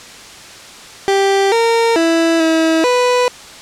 30% pulse tone with pitch steps, 392.5 / 460.6 / 330.2 / 323.1 / 494.9 Hz, G4 / A#4 / E4 / E4 / B4, +2 / -21 / +3 / -35 / +4 cents, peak -8 dBFS, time 1.08-3.28 s, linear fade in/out 0 ms, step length 440 ms, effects white hiss -35 dBFS RMS until 3.61 s + low-pass 7000 Hz 12 dB/octave

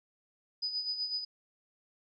sine tone with tremolo, 4978 Hz, D#8, in tune, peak -30 dBFS, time 0.62-1.25 s, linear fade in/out 10 ms, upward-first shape sine, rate 8 Hz, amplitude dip 60%, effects none

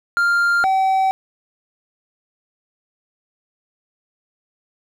triangle tone pair in turn, 1396.9 / 765.6 Hz, F6 / G5, 0 / -41 cents, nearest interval minor seventh, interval 1041 cents, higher first, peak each -12 dBFS, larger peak neither, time 0.17-0.64 / 0.64-1.11 s, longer neither, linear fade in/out 0 ms, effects none

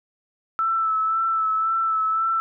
sine tone with vibrato, 1318.5 Hz, E6, in tune, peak -19 dBFS, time 0.59-2.4 s, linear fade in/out 0 ms, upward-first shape sine, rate 1.9 Hz, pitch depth 26 cents each way, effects none

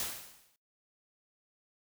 white noise with exponential decay, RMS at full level -33 dBFS, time 0-0.56 s, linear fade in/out 1 ms, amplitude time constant 120 ms, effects noise-tail reverb RT60 0.2 s tail -22 dB re dry

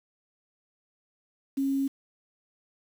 sine tone with quantisation, 273.1 Hz, C#4, 26 cents flat, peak -24 dBFS, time 1.57-1.88 s, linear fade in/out 10 ms, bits 8, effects none

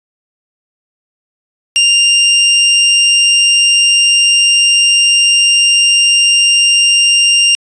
sawtooth tone, 2794 Hz, F7, in tune, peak -3 dBFS, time 1.76-7.55 s, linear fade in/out 0 ms, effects resampled to 22050 Hz

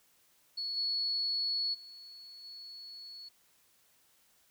sine tone with level steps, 4389 Hz, C#8, 18 cents flat, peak -34 / -30 / -48 / -45 dBFS, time 0.57-3.29 s, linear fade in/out 10 ms, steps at 0.76 / 1.73 / 2.43 s, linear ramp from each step 20 ms, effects white hiss -68 dBFS RMS until 4.5 s

